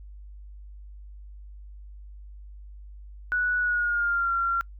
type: tone with pitch glide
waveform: sine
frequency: 1473 to 1374.4 Hz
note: F#6 to F6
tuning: -8 to -28 cents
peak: -22 dBFS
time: 3.32-4.61 s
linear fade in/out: 0 ms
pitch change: -120 cents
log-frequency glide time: 3.59-4.31 s
effects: noise-tail reverb RT60 0.1 s tail -25 dB re dry + added 50 Hz sine -41 dBFS peak until 4.79 s